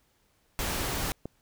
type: noise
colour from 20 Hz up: pink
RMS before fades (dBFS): -31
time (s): 0.59-1.12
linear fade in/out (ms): 0
type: click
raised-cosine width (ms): 2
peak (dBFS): -22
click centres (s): 1.256
effects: pink hiss -69 dBFS RMS until 1.41 s